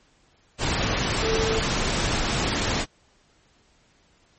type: tone in noise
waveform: sine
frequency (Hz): 445.1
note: A4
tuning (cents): +20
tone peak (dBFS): -23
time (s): 1.21-1.62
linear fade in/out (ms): 50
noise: pink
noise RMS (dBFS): -24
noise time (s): 0.58-2.86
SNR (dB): -2
effects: pink hiss -61 dBFS RMS until 4.38 s + MP3 32 kbps